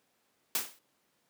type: noise with exponential decay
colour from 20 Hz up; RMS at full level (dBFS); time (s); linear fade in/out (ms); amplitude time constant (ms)
white; -27; 0.55-0.79; 1; 52
effects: pink hiss -73 dBFS RMS until 1.29 s + high-pass 200 Hz 12 dB/octave